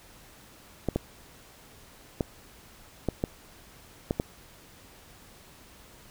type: clicks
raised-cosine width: 2 ms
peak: -12 dBFS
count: 7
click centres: 0.887 / 0.96 / 2.208 / 3.087 / 3.239 / 4.109 / 4.199 s
effects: pink hiss -53 dBFS RMS until 6.1 s